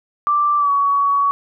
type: tone with pitch glide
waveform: sine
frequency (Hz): 1174.7 to 1126.2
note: D6 to C#6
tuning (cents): 0 to +27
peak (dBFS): -13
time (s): 0.27-1.31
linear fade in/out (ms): 0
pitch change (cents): -73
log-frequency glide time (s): 0.58-0.71
effects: none